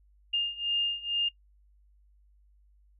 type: beating tone pair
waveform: sine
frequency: 2817 / 2819.2 Hz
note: F7 / F7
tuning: +14 / +16 cents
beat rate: 2.2 Hz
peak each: -31 / -29 dBFS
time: 0.33-1.29 s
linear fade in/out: 10 ms
effects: noise-tail reverb RT60 0.1 s tail -21 dB re dry + added 50 Hz sine -59 dBFS peak until 2.99 s

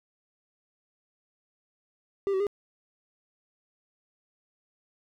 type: tone with pitch steps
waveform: triangle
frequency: 395.8 / 380.5 / 407.1 Hz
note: G4 / F#4 / G#4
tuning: +17 / +48 / -35 cents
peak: -22 dBFS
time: 2.27-2.468 s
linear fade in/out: 0 ms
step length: 66 ms
effects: none

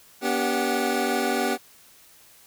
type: tone cluster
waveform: 25% pulse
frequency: 242.6 / 285.6 / 390 / 735 Hz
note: B3 / D4 / G4 / F#5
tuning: -31 / -48 / -9 / -12 cents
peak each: -24 / -26 / -23 / -25 dBFS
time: 0.21-1.58 s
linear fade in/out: 50 ms
effects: white hiss -53 dBFS RMS until 2.46 s

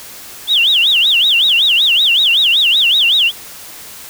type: tone with vibrato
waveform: sine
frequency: 3231 Hz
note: G#7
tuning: 48 cents flat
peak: -8 dBFS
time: 0.47-3.32 s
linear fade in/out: 50 ms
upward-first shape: sine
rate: 5.3 Hz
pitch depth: 300 cents each way
effects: white hiss -33 dBFS RMS until 4.09 s

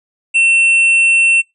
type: tone with tanh clipping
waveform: sine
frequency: 2700 Hz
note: E7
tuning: 41 cents sharp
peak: -10 dBFS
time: 0.34-1.42 s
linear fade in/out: 20 ms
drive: 10 dB
effects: noise-tail reverb RT60 0.2 s tail -24 dB re dry + resampled to 24000 Hz

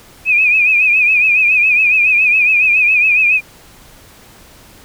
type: tone with vibrato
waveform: sine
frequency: 2489 Hz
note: D#7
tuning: in tune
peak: -8 dBFS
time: 0.25-3.41 s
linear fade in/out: 50 ms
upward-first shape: triangle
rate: 7.2 Hz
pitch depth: 93 cents each way
effects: pink hiss -42 dBFS RMS until 4.84 s

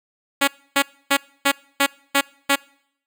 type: tone bursts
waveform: 5% pulse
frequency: 278.9 Hz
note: C#4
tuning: 11 cents sharp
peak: -3 dBFS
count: 7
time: 0.41-2.559 s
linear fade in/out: 10 ms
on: 67 ms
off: 280 ms
effects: noise-tail reverb RT60 0.7 s tail -26 dB re dry

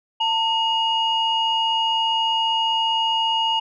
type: tone pair together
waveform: sine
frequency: 902.5 / 2872 Hz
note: A5 / F7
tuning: +44 / +48 cents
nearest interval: octave + minor sixth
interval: 2004 cents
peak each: -20 dBFS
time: 0.2-3.6 s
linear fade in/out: 10 ms
effects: tanh soft clip ceiling -11 dBFS

